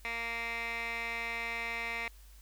15% pulse tone with band-pass filter, 231.9 Hz, A#3, 9 cents flat, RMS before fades -37 dBFS, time 0.05-2.08 s, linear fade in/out 0 ms, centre 2100 Hz, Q 3, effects added 50 Hz sine -52 dBFS peak until 2.41 s + white hiss -62 dBFS RMS until 2.41 s

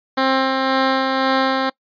10% pulse tone with tremolo, 265 Hz, C4, 22 cents sharp, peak -6 dBFS, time 0.17-1.7 s, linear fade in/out 10 ms, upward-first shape sine, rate 1.9 Hz, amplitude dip 30%, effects noise-tail reverb RT60 0.1 s tail -24 dB re dry + resampled to 11025 Hz

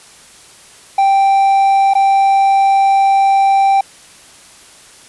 triangle tone with dropouts, 784 Hz, G5, in tune, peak -6 dBFS, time 0.98-3.81 s, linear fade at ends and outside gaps 5 ms, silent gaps 1.937-1.951 s, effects white hiss -41 dBFS RMS until 5.08 s + resampled to 24000 Hz

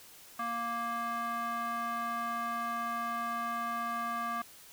square tone with band-pass filter, 234 Hz, A#3, 7 cents sharp, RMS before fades -35 dBFS, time 0.39-4.42 s, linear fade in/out 5 ms, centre 1200 Hz, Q 2.9, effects white hiss -54 dBFS RMS until 4.72 s

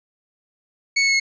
sawtooth tone with pitch steps, 2217 / 2203 / 2189 / 2175 Hz, C#7 / C#7 / C#7 / C#7, 0 / -11 / -22 / -33 cents, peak -12 dBFS, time 0.96-1.2 s, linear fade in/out 10 ms, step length 60 ms, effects resampled to 16000 Hz

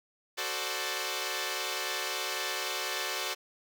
5% pulse chord, D dominant seventh, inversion first, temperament equal, 370 / 440 / 523.3 / 587.3 Hz, F#4 / A4 / C5 / D5, 0 / 0 / 0 / 0 cents, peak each -26 dBFS, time 0.37-3.35 s, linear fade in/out 20 ms, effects none

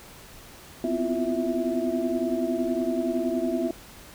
sine tone cluster, 248.5 / 259.2 / 334 / 352.1 / 658 Hz, B3 / C4 / E4 / F4 / E5, +11 / -16 / +23 / +14 / -3 cents, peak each -30 dBFS, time 0.84-3.71 s, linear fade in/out 2 ms, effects pink hiss -47 dBFS RMS until 4.14 s

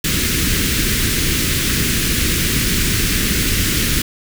pink band-stop noise, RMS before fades -17 dBFS, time 0.04-4.02 s, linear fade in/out 5 ms, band 370 to 1600 Hz, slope 24 dB/octave, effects none

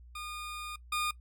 20% pulse tone pair in turn, 1220 / 1220 Hz, D#6 / D#6, -34 / -34 cents, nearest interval unison, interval 0 cents, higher neither, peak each -34 / -25 dBFS, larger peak second, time 0.15-0.76 / 0.92-1.11 s, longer first, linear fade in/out 5 ms, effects noise-tail reverb RT60 0.1 s tail -19 dB re dry + added 60 Hz sine -50 dBFS peak until 1.2 s

